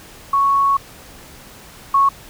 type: tone pair in turn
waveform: sine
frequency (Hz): 1108.7 / 1103.4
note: C#6 / C#6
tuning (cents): 0 / -8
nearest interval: unison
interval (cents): 8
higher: first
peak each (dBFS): -12 / -10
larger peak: second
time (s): 0.33-0.77 / 1.94-2.09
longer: first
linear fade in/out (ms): 5
effects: pink hiss -41 dBFS RMS until 2.29 s